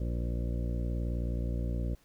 harmonic tone with a mistuned harmonic, 59 Hz, A#1, 22 cents sharp, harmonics 1 / 2 / 3 / 4 / 5 / 6 / 8 / 9 / 10, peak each -31 / -37 / -41 / -43 / -45 / -47 / -49 / -50 / -51 dBFS, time 0-1.95 s, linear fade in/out 5 ms, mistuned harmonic 8, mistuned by +21 cents, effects pink hiss -66 dBFS RMS until 2.04 s

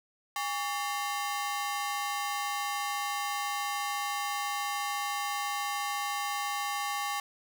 sawtooth ring-modulated tone, 973 Hz, B5, 26 cents flat, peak -24 dBFS, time 0.36-7.2 s, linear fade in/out 2 ms, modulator 157 Hz, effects none

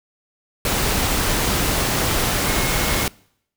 sine tone in noise, 2164 Hz, C#7, 42 cents flat, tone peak -30 dBFS, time 2.47-3.05 s, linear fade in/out 2 ms, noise pink, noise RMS -20 dBFS, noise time 0.65-3.08 s, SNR -13 dB, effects noise-tail reverb RT60 0.7 s tail -25 dB re dry

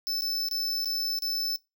square tone with dropouts, 5274 Hz, E8, in tune, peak -28 dBFS, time 0.07-1.56 s, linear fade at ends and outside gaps 0 ms, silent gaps 0.21-0.22 / 0.486-0.512 / 0.846-0.857 / 1.188-1.222 s, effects noise-tail reverb RT60 0.2 s tail -19 dB re dry

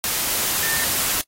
sine tone in noise, 1800 Hz, A6, 39 cents sharp, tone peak -27 dBFS, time 0.63-0.84 s, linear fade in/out 0 ms, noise white, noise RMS -22 dBFS, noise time 0.04-1.21 s, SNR -8 dB, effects noise-tail reverb RT60 0.1 s tail -24 dB re dry + AAC 48 kbps

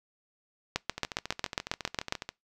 two click trains, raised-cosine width 0.2 ms, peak -10 / -18 dBFS, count 11 / 20, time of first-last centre 0.76-2.124 / 0.98-2.29 s, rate 7.33 / 14.5 Hz, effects noise-tail reverb RT60 0.2 s tail -24 dB re dry

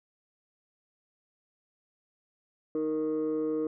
sine tone pair together, 311.1 / 466.1 Hz, D#4 / A#4, 0 / 0 cents, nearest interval perfect fifth, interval 700 cents, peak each -28 dBFS, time 2.75-3.67 s, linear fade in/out 2 ms, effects tanh soft clip ceiling -24 dBFS

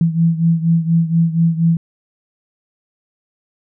sine beating tone pair, 164.81 / 169.01 Hz, E3 / E3, 0 / +44 cents, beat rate 4.2 Hz, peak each -13 / -17 dBFS, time 0.01-1.77 s, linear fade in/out 2 ms, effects none

